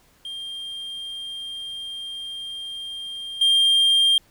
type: tone with level steps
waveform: triangle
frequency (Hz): 3196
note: G7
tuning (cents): +33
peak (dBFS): -29 / -13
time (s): 0.25-4.18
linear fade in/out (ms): 2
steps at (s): 3.41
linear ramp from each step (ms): 5
effects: pink hiss -58 dBFS RMS until 4.3 s